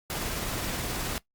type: noise with tremolo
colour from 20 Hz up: pink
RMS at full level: -31 dBFS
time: 0.1-1.18 s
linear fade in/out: 0 ms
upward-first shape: triangle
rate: 19 Hz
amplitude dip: 25%
effects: noise-tail reverb RT60 0.1 s tail -19 dB re dry + Opus 48 kbps